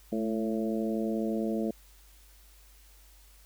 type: harmonic tone with a mistuned harmonic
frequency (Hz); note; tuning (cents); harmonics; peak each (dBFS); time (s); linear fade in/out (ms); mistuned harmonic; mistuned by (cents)
111.6; A2; +25; 2 / 3 / 4 / 5 / 6; -30 / -34 / -36 / -38 / -40; 0.12-1.71; 5; 2; -36
effects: added 50 Hz sine -55 dBFS peak until 3.45 s + white hiss -60 dBFS RMS until 3.45 s

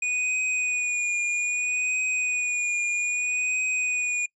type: tone with vibrato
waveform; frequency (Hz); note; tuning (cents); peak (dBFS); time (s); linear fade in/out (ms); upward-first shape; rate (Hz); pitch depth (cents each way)
square; 2466; D#7; -16; -24; 0.02-4.26; 5; triangle; 0.62; 34
effects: noise-tail reverb RT60 0.1 s tail -24 dB re dry + resampled to 22050 Hz

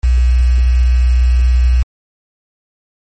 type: tone with quantisation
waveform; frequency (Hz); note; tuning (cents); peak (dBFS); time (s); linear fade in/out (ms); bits
sine; 61.74; B1; 0; -7; 0.03-1.83; 10; 5
effects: MP3 32 kbps

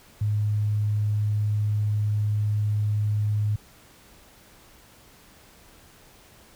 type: tone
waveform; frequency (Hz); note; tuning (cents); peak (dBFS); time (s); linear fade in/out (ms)
sine; 105.1; G#2; +21; -21; 0.21-3.56; 5
effects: pink hiss -53 dBFS RMS until 6.55 s

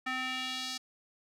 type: tone with band-pass filter sweep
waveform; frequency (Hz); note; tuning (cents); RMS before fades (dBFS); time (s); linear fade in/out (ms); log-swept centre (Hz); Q
square; 257.8; C4; -26; -36; 0.06-0.78; 10; 1800 to 5000; 1.8
effects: none

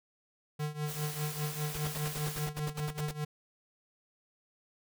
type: tone with tremolo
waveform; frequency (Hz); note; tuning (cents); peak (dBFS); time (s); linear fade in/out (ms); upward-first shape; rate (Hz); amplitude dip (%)
square; 150.3; D3; +40; -31; 0.59-3.25; 10; triangle; 5; 90
type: noise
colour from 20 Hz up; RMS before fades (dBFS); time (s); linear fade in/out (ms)
white; -42; 0.85-2.49; 50
type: noise bursts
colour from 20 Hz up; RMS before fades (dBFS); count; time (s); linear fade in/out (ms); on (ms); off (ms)
pink; -40; 14; 1.74-3.113; 5; 34; 69
effects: none

